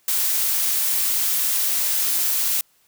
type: noise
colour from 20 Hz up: blue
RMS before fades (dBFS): -21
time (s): 0.08-2.61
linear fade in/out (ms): 2
effects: white hiss -61 dBFS RMS until 2.87 s